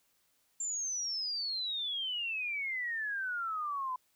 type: exponential sweep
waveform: sine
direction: down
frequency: 7360 to 1000 Hz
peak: -33 dBFS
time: 0.6-3.96 s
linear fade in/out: 5 ms
effects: white hiss -73 dBFS RMS until 4.15 s